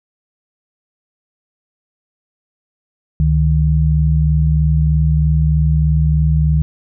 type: tone pair together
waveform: sine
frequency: 70.6 / 153.8 Hz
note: C#2 / D#3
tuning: +32 / -20 cents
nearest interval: octave + minor second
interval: 1348 cents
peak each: -13 dBFS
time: 3.2-6.62 s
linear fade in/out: 0 ms
effects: none